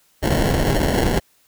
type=noise with sample-and-hold; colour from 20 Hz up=pink; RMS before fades=-18 dBFS; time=0.22-1.2 s; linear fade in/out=20 ms; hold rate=1225 Hz; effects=white hiss -59 dBFS RMS until 1.47 s